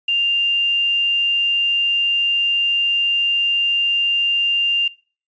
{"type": "tone with quantisation", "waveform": "sine", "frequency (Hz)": 2794, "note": "F7", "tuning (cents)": 0, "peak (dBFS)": -15, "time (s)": [0.08, 4.88], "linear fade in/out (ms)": 5, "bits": 7, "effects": ["noise-tail reverb RT60 0.4 s tail -22 dB re dry", "resampled to 16000 Hz"]}